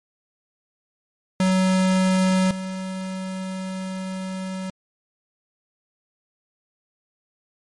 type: tone pair in turn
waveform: square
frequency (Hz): 187.2 / 188.25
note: F#3 / F#3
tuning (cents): +20 / +30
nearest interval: unison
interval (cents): 10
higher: second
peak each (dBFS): -17 / -28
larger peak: first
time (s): 1.4-2.51 / 2.51-4.7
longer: second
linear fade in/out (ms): 2
effects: MP3 48 kbps